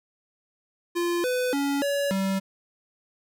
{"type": "tone with pitch steps", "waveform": "square", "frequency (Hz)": [346.4, 501, 281.1, 566, 193.1], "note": ["F4", "B4", "C#4", "C#5", "G3"], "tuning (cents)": [-14, 25, 24, 36, -26], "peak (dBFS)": -24, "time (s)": [0.95, 2.4], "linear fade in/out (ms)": 20, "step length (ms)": 290, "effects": []}